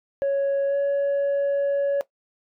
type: tone with pitch glide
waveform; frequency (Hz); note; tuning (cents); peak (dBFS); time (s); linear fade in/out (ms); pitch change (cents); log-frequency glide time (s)
sine; 555 to 561.8; C#5 to C#5; +2 to +23; -17; 0.22-2.01; 0; +21; 0.67-0.76
effects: noise-tail reverb RT60 0.1 s tail -18 dB re dry + tanh soft clip ceiling -19 dBFS